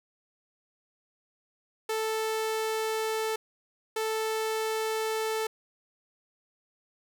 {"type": "tone bursts at uneven times", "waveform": "sawtooth", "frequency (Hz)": 440, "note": "A4", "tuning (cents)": 0, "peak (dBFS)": -24, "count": 2, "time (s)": [[1.89, 3.36], [3.96, 5.47]], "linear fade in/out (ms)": 5, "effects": []}